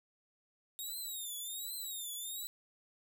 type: tone with vibrato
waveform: 5% pulse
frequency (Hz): 3733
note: A#7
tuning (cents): +2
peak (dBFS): -33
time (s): 0.79-2.47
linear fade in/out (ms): 0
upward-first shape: triangle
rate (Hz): 1.3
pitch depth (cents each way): 170
effects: none